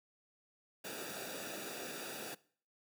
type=noise with comb filter; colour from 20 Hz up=pink; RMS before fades=-44 dBFS; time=0.84-2.35 s; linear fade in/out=10 ms; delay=0.95 ms; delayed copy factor=-0.7; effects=noise-tail reverb RT60 0.5 s tail -21 dB re dry + high-pass 200 Hz 12 dB/octave